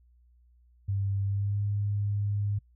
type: tone with pitch glide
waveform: sine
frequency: 98.8 to 102.23 Hz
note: G2 to G#2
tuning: +14 to -27 cents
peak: -26 dBFS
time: 0.88-2.59 s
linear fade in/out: 10 ms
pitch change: +59 cents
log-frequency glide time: 1.24-1.6 s
effects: noise-tail reverb RT60 0.1 s tail -25 dB re dry + added 60 Hz sine -58 dBFS peak until 2.75 s